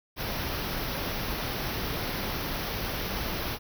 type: band-stop noise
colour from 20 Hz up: pink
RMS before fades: -32 dBFS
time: 0.16-3.59 s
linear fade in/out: 50 ms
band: 5900 to 11000 Hz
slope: 96 dB/octave
effects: none